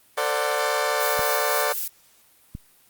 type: chord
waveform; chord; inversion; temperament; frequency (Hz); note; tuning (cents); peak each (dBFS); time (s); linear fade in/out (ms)
20% pulse; D dominant seventh; second; equal with one note detuned; 448.5 / 523.3 / 587.3 / 740; A4 / C5 / D5 / F#5; +33 / 0 / 0 / 0; -23 / -24 / -20 / -24; 0.17-1.73; 10
type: noise with tremolo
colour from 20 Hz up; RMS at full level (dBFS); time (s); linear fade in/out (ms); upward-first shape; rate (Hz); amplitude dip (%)
violet; -27; 1-1.88; 5; sine; 4; 40
type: clicks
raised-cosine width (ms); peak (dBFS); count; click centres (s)
5; -23 / -21; 2; 1.193 / 2.551
effects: white hiss -57 dBFS RMS until 2.89 s + Opus 32 kbps